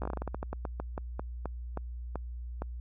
slowing click train, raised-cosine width 1 ms, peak -21 dBFS, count 20, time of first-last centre 0.02-2.62 s, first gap 15 ms, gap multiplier 1.21, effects added 60 Hz sine -37 dBFS peak until 2.8 s

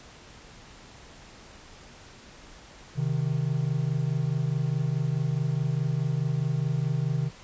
triangle tone pair together, 130.81 / 155.56 Hz, C3 / D#3, 0 / 0 cents, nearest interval minor third, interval 300 cents, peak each -25 / -25 dBFS, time 2.95-7.31 s, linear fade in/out 50 ms, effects pink hiss -49 dBFS RMS until 7.43 s + resampled to 16000 Hz

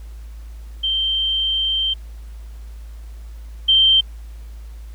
sine tone pair in turn, 3136 / 3136 Hz, G7 / G7, 0 / 0 cents, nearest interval unison, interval 0 cents, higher neither, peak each -17 / -10 dBFS, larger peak second, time 0.83-1.94 / 3.68-4.01 s, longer first, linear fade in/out 10 ms, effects added 55 Hz sine -32 dBFS peak until 4.94 s + pink hiss -53 dBFS RMS until 4.94 s

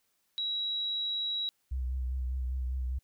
sine tone, 3876 Hz, B7, 33 cents flat, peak -30 dBFS, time 0.38-1.49 s, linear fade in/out 0 ms
sine tone with vibrato, 63.8 Hz, C2, 43 cents flat, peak -30 dBFS, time 1.71-2.99 s, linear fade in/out 10 ms, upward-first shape sine, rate 5 Hz, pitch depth 40 cents each way
effects white hiss -75 dBFS RMS until 3.03 s

